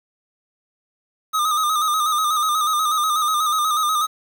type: tone with vibrato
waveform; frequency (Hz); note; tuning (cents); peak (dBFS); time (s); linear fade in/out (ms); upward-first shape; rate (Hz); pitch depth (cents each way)
square; 1236; D#6; -12; -18; 1.33-4.07; 20; square; 8.2; 49
effects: 8-bit